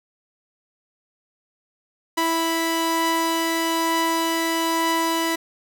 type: tone pair together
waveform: sawtooth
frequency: 329.4 / 987.1 Hz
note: E4 / B5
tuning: -1 / -1 cents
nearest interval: octave + perfect fifth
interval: 1900 cents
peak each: -19 dBFS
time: 2.17-5.36 s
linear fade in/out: 10 ms
effects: none